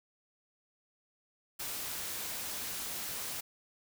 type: noise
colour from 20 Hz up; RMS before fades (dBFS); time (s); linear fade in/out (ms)
white; -39; 1.59-3.41; 10
effects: none